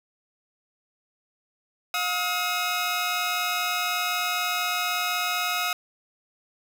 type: tone pair together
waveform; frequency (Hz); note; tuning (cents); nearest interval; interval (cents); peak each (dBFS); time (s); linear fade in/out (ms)
15% pulse; 714 / 1272.2; F5 / D#6; +38 / +38; minor seventh; 1000; -22 / -20; 1.94-5.73; 2
effects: none